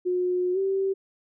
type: tone with pitch glide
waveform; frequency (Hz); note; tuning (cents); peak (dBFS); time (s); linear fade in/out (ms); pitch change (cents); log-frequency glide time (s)
sine; 361.3 to 387.2; F#4 to G4; -41 to -21; -22; 0.05-0.94; 20; +120; 0.53-0.58
effects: none